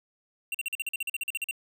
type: tone bursts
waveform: square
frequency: 2746 Hz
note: F7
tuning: 30 cents flat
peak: -29 dBFS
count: 15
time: 0.52-1.511 s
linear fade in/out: 2 ms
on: 25 ms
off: 44 ms
effects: none